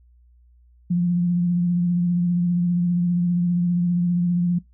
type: tone with vibrato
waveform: sine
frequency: 175.2 Hz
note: F3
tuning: 6 cents sharp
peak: -17 dBFS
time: 0.9-4.59 s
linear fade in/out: 10 ms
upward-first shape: triangle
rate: 15 Hz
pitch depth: 31 cents each way
effects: noise-tail reverb RT60 0.2 s tail -23 dB re dry + added 60 Hz sine -51 dBFS peak until 4.73 s